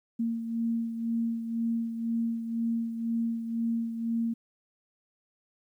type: beating tone pair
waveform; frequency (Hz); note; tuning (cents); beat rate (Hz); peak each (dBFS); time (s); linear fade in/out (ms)
sine; 229.7 / 231.7; A#3 / A#3; -25 / -10; 2; -28 / -36; 0.19-4.34; 10
effects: 11-bit